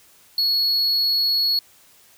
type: tone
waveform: triangle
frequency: 4356 Hz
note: C#8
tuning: 31 cents flat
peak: -16 dBFS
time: 0.38-1.59 s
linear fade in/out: 2 ms
effects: white hiss -53 dBFS RMS until 2.17 s